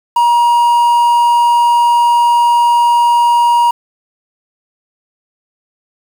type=tone with quantisation; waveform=triangle; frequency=950 Hz; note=A#5; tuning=33 cents sharp; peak=-5 dBFS; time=0.16-3.71 s; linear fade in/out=5 ms; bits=5; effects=none